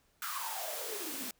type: noise with high-pass filter sweep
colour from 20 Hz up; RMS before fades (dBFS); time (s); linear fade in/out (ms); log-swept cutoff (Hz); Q
white; -39; 0.22-1.31; 2; 1400 to 220; 8.8
effects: pink hiss -71 dBFS RMS until 1.39 s